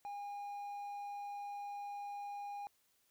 triangle tone, 813 Hz, G#5, 37 cents flat, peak -40 dBFS, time 0.05-2.67 s, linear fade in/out 0 ms, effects white hiss -75 dBFS RMS until 3.1 s

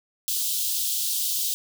white high-pass noise, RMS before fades -26 dBFS, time 0.28-1.54 s, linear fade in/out 0 ms, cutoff 3100 Hz, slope 48 dB/octave, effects none

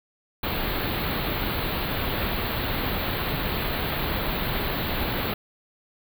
pink band-stop noise, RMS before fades -27 dBFS, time 0.43-5.34 s, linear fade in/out 5 ms, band 4400 to 12000 Hz, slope 96 dB/octave, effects none

